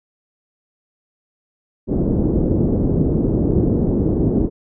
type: low-pass noise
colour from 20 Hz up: white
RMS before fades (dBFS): -17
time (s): 1.87-4.5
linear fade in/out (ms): 50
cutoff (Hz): 370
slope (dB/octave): 24
effects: none